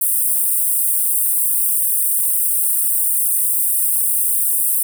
pink high-pass noise, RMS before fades -17 dBFS, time 0.01-4.83 s, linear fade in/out 5 ms, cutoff 8500 Hz, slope 96 dB/octave, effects none

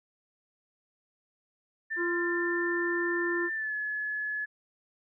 sine tone with pitch glide, 1781 to 1707.5 Hz, A6 to G#6, +21 to +48 cents, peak -30 dBFS, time 1.9-4.46 s, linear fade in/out 20 ms, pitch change -73 cents, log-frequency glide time 3.54-3.74 s
harmonic tone, 345.2 Hz, F4, 20 cents flat, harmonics 1 / 3 / 4, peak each -29 / -39 / -41 dBFS, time 1.96-3.5 s, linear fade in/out 50 ms
effects none

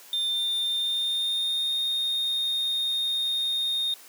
triangle tone with pitch glide, 3599 to 3685 Hz, A7 to A#7, +38 to -21 cents, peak -23 dBFS, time 0.13-3.94 s, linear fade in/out 2 ms, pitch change +41 cents, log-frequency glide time 0.55-1.78 s, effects white hiss -49 dBFS RMS until 4.08 s + high-pass 300 Hz 12 dB/octave

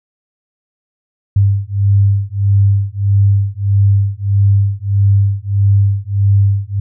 sine beating tone pair, 99 / 100.6 Hz, G2 / G2, +18 / +45 cents, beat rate 1.6 Hz, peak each -12 dBFS, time 1.36-6.8 s, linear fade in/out 5 ms, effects none

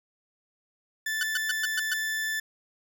40% pulse tone, 1756 Hz, A6, 4 cents flat, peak -27 dBFS, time 1.06-2.4 s, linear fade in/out 5 ms
sawtooth tone bursts, 1500 Hz, F#6, 23 cents sharp, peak -22 dBFS, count 6, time 1.21-1.936 s, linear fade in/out 2 ms, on 21 ms, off 120 ms
effects none

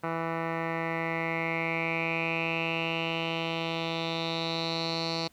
10% pulse tone with low-pass filter sweep, 164.81 Hz, E3, in tune, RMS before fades -31 dBFS, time 0.03-5.28 s, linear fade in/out 10 ms, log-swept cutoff 1600 to 4500 Hz, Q 6.6, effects pink hiss -63 dBFS RMS until 5.32 s

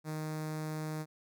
sawtooth tone with notch filter, 155.3 Hz, D#3, 3 cents flat, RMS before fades -38 dBFS, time 0.04-1.06 s, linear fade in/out 50 ms, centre 3000 Hz, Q 1.5, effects none

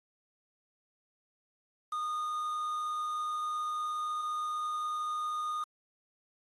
triangle tone with quantisation, 1228 Hz, D#6, 23 cents flat, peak -30 dBFS, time 1.92-5.64 s, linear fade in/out 5 ms, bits 8, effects AAC 32 kbps

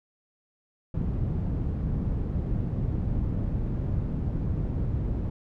white low-pass noise, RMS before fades -28 dBFS, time 0.94-5.3 s, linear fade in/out 5 ms, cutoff 130 Hz, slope 12 dB/octave, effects none

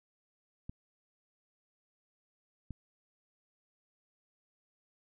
clicks, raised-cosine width 5 ms, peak -29 dBFS, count 2, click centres 0.695 / 2.707 s, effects none

